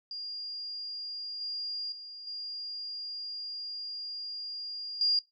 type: tone with level steps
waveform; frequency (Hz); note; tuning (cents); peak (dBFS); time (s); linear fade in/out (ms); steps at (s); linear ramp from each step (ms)
sine; 4817; D8; +43; -36 / -33 / -42 / -36 / -23; 0.11-5.19; 2; 1.41 / 1.92 / 2.27 / 5.01; 2
effects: noise-tail reverb RT60 0.2 s tail -23 dB re dry